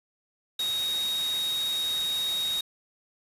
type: tone in noise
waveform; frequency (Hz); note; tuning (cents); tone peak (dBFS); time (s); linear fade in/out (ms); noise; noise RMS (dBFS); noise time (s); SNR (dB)
sine; 3762; A#7; +15; -26; 0.59-2.61; 5; white; -37; 0.59-2.61; +8
effects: resampled to 32000 Hz